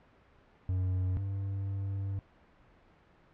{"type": "tone pair in turn", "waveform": "triangle", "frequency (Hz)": [92.5, 98], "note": ["F#2", "G2"], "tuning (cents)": [0, 0], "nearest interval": "minor second", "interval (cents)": 100, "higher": "second", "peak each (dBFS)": [-26, -30], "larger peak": "first", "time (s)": [[0.69, 1.17], [1.17, 2.19]], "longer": "second", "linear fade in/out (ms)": 0, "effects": ["pink hiss -62 dBFS RMS until 3.33 s", "low-pass 2000 Hz 12 dB/octave"]}